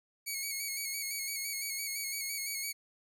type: tone with vibrato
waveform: 10% pulse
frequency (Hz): 2217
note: C#7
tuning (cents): 0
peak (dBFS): -26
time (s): 0.26-2.73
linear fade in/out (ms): 20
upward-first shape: square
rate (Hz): 5.9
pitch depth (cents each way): 36
effects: none